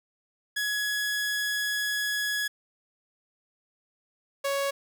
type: tone pair in turn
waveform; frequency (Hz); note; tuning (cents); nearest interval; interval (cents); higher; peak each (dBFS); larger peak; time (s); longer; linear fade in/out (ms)
sawtooth; 1681 / 556; G#6 / C#5; +20 / +5; octave + perfect fifth; 1915; first; -23 / -22; second; 0.56-2.48 / 4.44-4.71; first; 10
effects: none